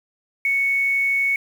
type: tone with quantisation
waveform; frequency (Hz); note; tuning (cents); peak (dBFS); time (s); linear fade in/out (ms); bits
sine; 2217; C#7; 0; -17; 0.45-1.36; 2; 7
effects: none